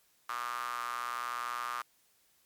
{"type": "tone with high-pass filter", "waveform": "sawtooth", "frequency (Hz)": 120.9, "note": "B2", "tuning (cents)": -36, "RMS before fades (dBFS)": -37, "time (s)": [0.29, 1.82], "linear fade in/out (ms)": 5, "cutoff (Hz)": 1200, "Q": 6.9, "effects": ["white hiss -69 dBFS RMS until 2.45 s", "MP3 96 kbps"]}